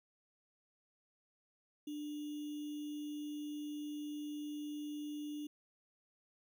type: tone with sample-and-hold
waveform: sine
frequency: 296.7 Hz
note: D4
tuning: 18 cents sharp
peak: -40 dBFS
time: 1.87-5.47 s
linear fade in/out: 5 ms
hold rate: 3150 Hz
effects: none